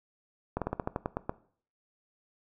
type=slowing click train; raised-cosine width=1 ms; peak=-16 dBFS; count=10; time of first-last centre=0.57-1.295 s; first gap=47 ms; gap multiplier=1.13; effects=noise-tail reverb RT60 0.5 s tail -18 dB re dry